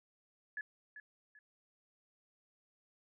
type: tone with echo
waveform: sine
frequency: 1706 Hz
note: G#6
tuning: 46 cents sharp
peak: -38 dBFS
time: 0.57-0.61 s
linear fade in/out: 2 ms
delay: 390 ms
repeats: 2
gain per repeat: -10 dB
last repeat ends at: 1.39 s
effects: none